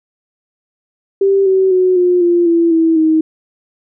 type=tone with pitch steps; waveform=sine; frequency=392 / 380.2 / 368.7 / 357.6 / 346.8 / 336.4 / 326.2 / 316.4 Hz; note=G4 / F#4 / F#4 / F4 / F4 / E4 / E4 / D#4; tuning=0 / +47 / -6 / +41 / -12 / +35 / -18 / +29 cents; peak=-8 dBFS; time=1.21-3.21 s; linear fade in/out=5 ms; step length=250 ms; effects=none